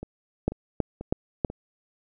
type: two click trains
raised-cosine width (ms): 2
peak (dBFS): -9 / -22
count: 4 / 4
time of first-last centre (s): 0.48-1.448 / 0.03-1.501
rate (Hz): 3.1 / 2.04
effects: none